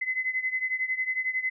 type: beating tone pair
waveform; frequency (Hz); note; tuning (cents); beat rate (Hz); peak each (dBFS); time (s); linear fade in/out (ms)
sine; 2033 / 2044; B6 / C7; +50 / -41; 11; -28 / -31; 0.01-1.5; 10
effects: none